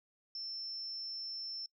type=tone; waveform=sine; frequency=5350 Hz; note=E8; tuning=25 cents sharp; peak=-39 dBFS; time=0.35-1.66 s; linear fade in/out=2 ms; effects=noise-tail reverb RT60 0.1 s tail -26 dB re dry